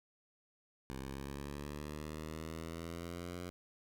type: linear sweep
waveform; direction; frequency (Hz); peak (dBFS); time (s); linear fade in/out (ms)
10% pulse; up; 65.9 to 89.4; -34; 0.9-3.5; 0
effects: none